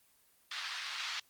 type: band-pass noise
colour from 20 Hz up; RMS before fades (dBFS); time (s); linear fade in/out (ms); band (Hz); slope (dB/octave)
white; -39; 0.51-1.2; 5; 1100 to 4700; 24
effects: white hiss -68 dBFS RMS until 1.29 s + Opus 24 kbps